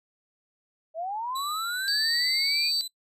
sine linear sweep, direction up, 622.3 to 2484 Hz, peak -29 dBFS, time 0.94-2.72 s, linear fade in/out 50 ms
sawtooth tone with pitch glide, 3951 to 4011 Hz, B7 to B7, 0 to +26 cents, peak -30 dBFS, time 1.35-2.88 s, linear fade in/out 10 ms, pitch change +26 cents, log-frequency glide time 1.69-1.97 s
sine tone, 4577 Hz, D8, 45 cents flat, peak -24 dBFS, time 1.88-2.81 s, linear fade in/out 0 ms
effects noise-tail reverb RT60 0.1 s tail -24 dB re dry + resampled to 32000 Hz

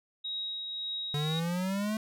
sine tone with tremolo, 3801 Hz, A#7, 33 cents sharp, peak -32 dBFS, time 0.24-1.4 s, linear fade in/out 10 ms, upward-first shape triangle, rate 1.8 Hz, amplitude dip 35%
square exponential sweep, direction up, 144.8 to 219.7 Hz, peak -30 dBFS, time 1.14-1.97 s, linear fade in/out 2 ms
effects none

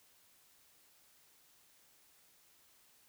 silence, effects white hiss -67 dBFS RMS until 3.08 s

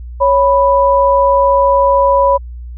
sine tone pair together, 554.4 / 987.8 Hz, C#5 / B5, 0 / 0 cents, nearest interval minor seventh, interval 1000 cents, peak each -10 dBFS, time 0.2-2.38 s, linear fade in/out 20 ms, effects added 60 Hz sine -25 dBFS peak until 2.77 s

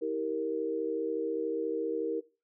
sine chord, E diminished, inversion none, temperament equal with one note detuned, 321.4 / 392 / 466.2 Hz, E4 / G4 / Bb4, -44 / 0 / 0 cents, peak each -35 / -37 / -31 dBFS, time 0.01-2.21 s, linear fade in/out 20 ms, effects noise-tail reverb RT60 0.3 s tail -19 dB re dry

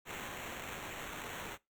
violet noise with sample-and-hold, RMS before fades -44 dBFS, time 0.05-1.58 s, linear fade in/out 50 ms, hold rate 4900 Hz, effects noise-tail reverb RT60 0.2 s tail -21 dB re dry

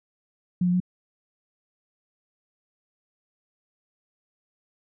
sine tone with pitch steps, 179.1 / 177.8 / 181.2 Hz, F3 / F3 / F#3, +44 / +31 / -36 cents, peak -19 dBFS, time 0.61-0.802 s, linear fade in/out 5 ms, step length 64 ms, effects none

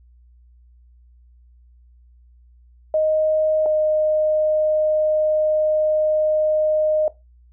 sine tone pair in turn, 622.3 / 616.6 Hz, D#5 / D#5, 0 / -16 cents, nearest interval unison, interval 16 cents, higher first, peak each -15 dBFS, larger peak neither, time 2.94-3.66 / 3.66-7.08 s, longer second, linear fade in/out 2 ms, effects noise-tail reverb RT60 0.2 s tail -17 dB re dry + added 60 Hz sine -48 dBFS peak until 7.52 s

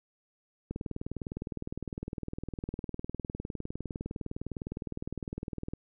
click train, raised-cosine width 3 ms, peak -23 dBFS, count 100, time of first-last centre 0.71-5.735 s, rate 19.7 Hz, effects none

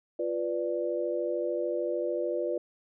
sine chord, B diminished, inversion second, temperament equal, 349.2 / 493.9 / 587.3 Hz, F4 / B4 / D5, 0 / 0 / 0 cents, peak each -32 dBFS, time 0.19-2.58 s, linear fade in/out 5 ms, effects none

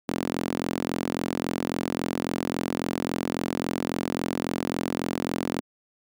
sawtooth tone with high-pass filter, 43.65 Hz, F1, in tune, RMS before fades -29 dBFS, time 0.08-5.61 s, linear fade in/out 10 ms, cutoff 250 Hz, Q 2.2, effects none

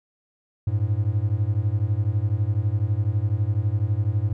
triangle beating tone pair, 98 / 110 Hz, G2 / A2, 0 / 0 cents, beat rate 12 Hz, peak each -21 / -21 dBFS, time 0.67-4.33 s, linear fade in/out 5 ms, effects none

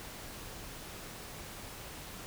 silence, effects pink hiss -46 dBFS RMS until 2.26 s

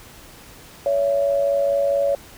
sine tone pair together, 563 / 667.6 Hz, C#5 / E5, +27 / +22 cents, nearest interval minor third, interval 295 cents, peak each -17 / -25 dBFS, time 0.86-2.15 s, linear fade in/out 2 ms, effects pink hiss -44 dBFS RMS until 2.37 s

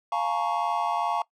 triangle chord, Bb minor seventh, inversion second, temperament equal with one note detuned, 698.5 / 850 / 932.3 / 1108.7 Hz, F5 / Ab5 / Bb5 / Db6, 0 / +40 / 0 / 0 cents, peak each -28 dBFS, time 0.12-1.22 s, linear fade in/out 2 ms, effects noise-tail reverb RT60 0.1 s tail -20 dB re dry

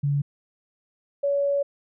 sine tone pair in turn, 142.6 / 564.5 Hz, C#3 / C#5, +49 / +31 cents, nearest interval 2 octaves, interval 2382 cents, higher second, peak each -20 dBFS, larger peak neither, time 0.03-0.22 / 1.23-1.63 s, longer second, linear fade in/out 10 ms, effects none

